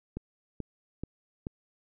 click train, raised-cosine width 3 ms, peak -22 dBFS, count 4, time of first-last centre 0.17-1.469 s, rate 2.31 Hz, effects none

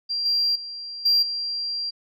sine tone with level steps, 4745 Hz, D8, 17 cents sharp, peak -23 / -18 / -32 / -14 / -25 dBFS, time 0.09-1.91 s, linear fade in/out 20 ms, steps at 0.25 / 0.55 / 1.05 / 1.22 s, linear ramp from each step 10 ms, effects tanh soft clip ceiling -13 dBFS

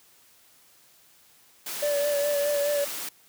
white high-pass noise, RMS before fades -34 dBFS, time 1.66-3.09 s, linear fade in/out 5 ms, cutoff 230 Hz, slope 12 dB/octave
triangle tone with vibrato, 578 Hz, D5, 28 cents flat, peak -21 dBFS, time 1.82-2.85 s, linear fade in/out 10 ms, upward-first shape sine, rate 4.8 Hz, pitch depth 28 cents each way
effects white hiss -58 dBFS RMS until 3.28 s + high-pass 60 Hz 12 dB/octave

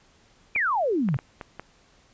sine exponential sweep, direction down, 2484 to 122.4 Hz, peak -21 dBFS, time 0.55-1.17 s, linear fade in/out 5 ms
clicks, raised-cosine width 0.5 ms, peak -20 dBFS, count 6, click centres 0.561 / 1.088 / 1.143 / 1.189 / 1.412 / 1.596 s
effects pink hiss -59 dBFS RMS until 2.13 s + resampled to 16000 Hz

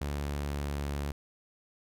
sawtooth tone with pitch glide, 72 to 71.38 Hz, D2 to D2, -34 to -49 cents, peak -28 dBFS, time 0.01-1.12 s, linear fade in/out 5 ms, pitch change -15 cents, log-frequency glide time 0.32-0.91 s, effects none

